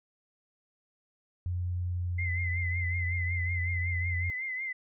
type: tone with pitch glide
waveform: sine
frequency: 89 to 87.67 Hz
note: F2 to F2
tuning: +33 to +7 cents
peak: -29 dBFS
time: 1.46-4.3 s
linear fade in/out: 0 ms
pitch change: -26 cents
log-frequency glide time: 1.87-2.46 s
type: tone with vibrato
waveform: sine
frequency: 2062 Hz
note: C7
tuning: 26 cents flat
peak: -32 dBFS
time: 2.18-4.73 s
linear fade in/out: 10 ms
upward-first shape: triangle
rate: 5.4 Hz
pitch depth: 67 cents each way
effects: none